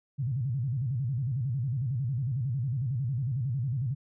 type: tone with vibrato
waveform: sine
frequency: 127.4 Hz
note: C3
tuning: 46 cents flat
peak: -27 dBFS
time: 0.18-3.95 s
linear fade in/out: 20 ms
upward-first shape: square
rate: 11 Hz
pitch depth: 170 cents each way
effects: none